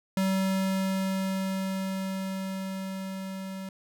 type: tone with level ramp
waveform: square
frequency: 191.2 Hz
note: G3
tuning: 43 cents flat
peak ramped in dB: -24 to -36 dBFS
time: 0.17-3.69 s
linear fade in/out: 2 ms
effects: none